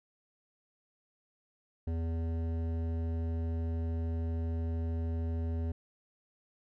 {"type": "tone with hard clipping", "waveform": "sine", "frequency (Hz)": 82.41, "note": "E2", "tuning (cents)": 0, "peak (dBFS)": -33, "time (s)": [1.87, 5.72], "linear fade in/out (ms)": 5, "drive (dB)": 13, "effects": []}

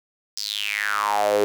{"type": "tone with high-pass filter sweep", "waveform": "sawtooth", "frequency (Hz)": 103.83, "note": "G#2", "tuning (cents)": 0, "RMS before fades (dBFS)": -23, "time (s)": [0.37, 1.44], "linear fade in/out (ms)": 0, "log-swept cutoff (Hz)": [5300, 410], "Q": 7.2, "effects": []}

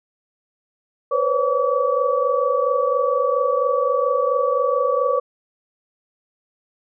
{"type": "tone cluster", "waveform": "sine", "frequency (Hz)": [493.7, 518, 561, 1144], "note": ["B4", "C5", "C#5", "D6"], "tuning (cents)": [-1, -17, 21, -46], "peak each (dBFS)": -22, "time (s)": [1.11, 5.2], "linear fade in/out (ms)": 10, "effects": []}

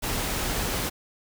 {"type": "noise", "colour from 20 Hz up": "pink", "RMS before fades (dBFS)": -28, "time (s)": [0.02, 0.9], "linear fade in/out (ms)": 20, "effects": []}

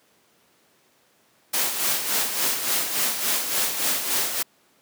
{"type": "noise with tremolo", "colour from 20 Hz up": "white", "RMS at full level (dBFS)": -22, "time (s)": [1.53, 4.43], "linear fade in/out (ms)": 10, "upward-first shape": "sine", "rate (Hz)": 3.5, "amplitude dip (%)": 55, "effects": ["pink hiss -61 dBFS RMS until 4.81 s", "high-pass 200 Hz 12 dB/octave"]}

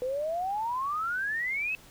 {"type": "exponential sweep", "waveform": "sine", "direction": "up", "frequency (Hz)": [493.9, 2644], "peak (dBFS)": -28, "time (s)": [0.02, 1.75], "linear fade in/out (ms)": 0, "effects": ["pink hiss -54 dBFS RMS until 1.9 s"]}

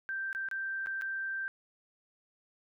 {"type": "tone with dropouts", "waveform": "sine", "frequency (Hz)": 1568, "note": "G6", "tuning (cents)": 0, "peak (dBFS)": -33, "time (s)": [0.09, 1.48], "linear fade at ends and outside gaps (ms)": 0, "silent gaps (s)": [[0.329, 0.349], [0.487, 0.513], [0.861, 0.87], [1.013, 1.02]], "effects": []}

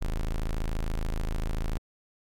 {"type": "tone", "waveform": "40% pulse", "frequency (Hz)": 26.93, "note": "A0", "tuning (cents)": -36, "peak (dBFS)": -26, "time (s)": [0.01, 1.78], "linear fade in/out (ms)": 10, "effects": ["AAC 64 kbps"]}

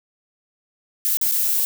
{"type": "noise with dropouts", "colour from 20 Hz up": "violet", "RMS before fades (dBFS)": -20, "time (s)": [1.05, 1.65], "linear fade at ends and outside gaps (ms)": 0, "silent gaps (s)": [[1.171, 1.213], [1.314, 1.321]], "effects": []}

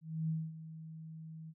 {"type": "tone with ADSR envelope", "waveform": "sine", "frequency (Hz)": 159.8, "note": "D#3", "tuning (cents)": 47, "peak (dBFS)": -31, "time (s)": [0.01, 1.54], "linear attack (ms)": 280, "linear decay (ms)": 230, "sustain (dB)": -14, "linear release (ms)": 48, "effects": []}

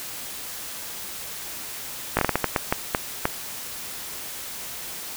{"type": "slowing click train", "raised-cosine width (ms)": 0.5, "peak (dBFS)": -4, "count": 11, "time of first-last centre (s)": [2.17, 3.254], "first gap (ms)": 18, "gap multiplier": 1.37, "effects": ["white hiss -35 dBFS RMS until 5.16 s"]}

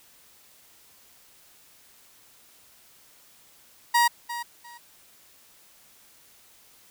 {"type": "tone with echo", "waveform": "30% pulse", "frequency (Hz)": 950, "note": "A#5", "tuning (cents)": 33, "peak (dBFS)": -15, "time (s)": [3.94, 4.08], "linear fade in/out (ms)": 10, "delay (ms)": 350, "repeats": 2, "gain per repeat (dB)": -13, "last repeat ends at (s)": 4.78, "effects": ["white hiss -56 dBFS RMS until 6.9 s"]}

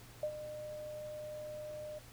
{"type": "tone with ADSR envelope", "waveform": "sine", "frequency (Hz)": 606, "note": "D#5", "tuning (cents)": -46, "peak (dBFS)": -31, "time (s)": [0.23, 1.99], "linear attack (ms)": 3, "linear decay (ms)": 74, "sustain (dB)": -11, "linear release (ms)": 10, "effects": ["added 118 Hz sine -57 dBFS peak until 2.12 s", "pink hiss -57 dBFS RMS until 2.12 s"]}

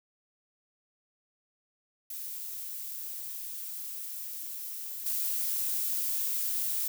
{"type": "noise with level steps", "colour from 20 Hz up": "violet", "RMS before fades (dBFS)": [-39, -31], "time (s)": [2.1, 6.88], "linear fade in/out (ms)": 5, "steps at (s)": 5.06, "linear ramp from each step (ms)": 2, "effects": []}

